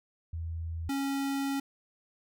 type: tone pair in turn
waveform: sine / square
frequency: 82.41 / 275.7 Hz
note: E2 / C#4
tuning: 0 / -9 cents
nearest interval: octave + major sixth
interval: 2091 cents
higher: second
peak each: -33 / -30 dBFS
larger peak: second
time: 0.33-0.89 / 0.89-1.6 s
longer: second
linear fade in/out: 5 ms
effects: none